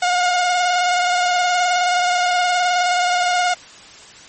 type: tone with vibrato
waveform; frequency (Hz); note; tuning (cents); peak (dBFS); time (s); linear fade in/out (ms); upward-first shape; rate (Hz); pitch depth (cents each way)
sawtooth; 717; F5; +45; -11; 0.02-3.54; 5; square; 19; 22
effects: white hiss -41 dBFS RMS until 4.28 s + MP3 32 kbps